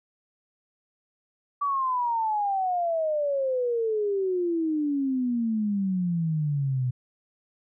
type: exponential sweep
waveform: sine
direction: down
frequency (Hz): 1157 to 123.47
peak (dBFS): -23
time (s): 1.61-6.91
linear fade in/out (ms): 10
effects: none